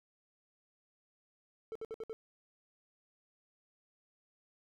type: tone bursts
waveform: triangle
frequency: 444.4 Hz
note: A4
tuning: 17 cents sharp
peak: -37 dBFS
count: 5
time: 1.72-2.13 s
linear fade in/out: 0 ms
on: 34 ms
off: 60 ms
effects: none